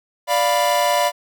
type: chord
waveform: 45% pulse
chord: B diminished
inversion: first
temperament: equal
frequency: 587.3 / 698.5 / 987.8 Hz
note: D5 / F5 / B5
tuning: 0 / 0 / 0 cents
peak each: -20 dBFS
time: 0.27-1.12 s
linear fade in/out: 50 ms
effects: none